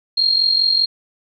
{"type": "tone with amplitude modulation", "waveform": "sine", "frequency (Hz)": 4228, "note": "C8", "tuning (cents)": 17, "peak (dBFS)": -10, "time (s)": [0.17, 0.86], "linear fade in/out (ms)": 10, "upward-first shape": "sine", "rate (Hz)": 45.1, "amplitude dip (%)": 65, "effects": []}